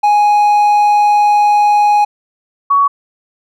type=tone pair in turn; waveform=triangle / sine; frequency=830.6 / 1123.5 Hz; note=G#5 / C#6; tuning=0 / +23 cents; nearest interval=perfect fourth; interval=523 cents; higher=second; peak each=-5 / -7 dBFS; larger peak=first; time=0.03-2.05 / 2.7-2.88 s; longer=first; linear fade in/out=10 ms; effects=none